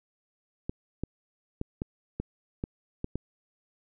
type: clicks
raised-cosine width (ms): 3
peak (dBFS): -18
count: 8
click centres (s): 0.695 / 1.036 / 1.614 / 1.819 / 2.2 / 2.639 / 3.044 / 3.156
effects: none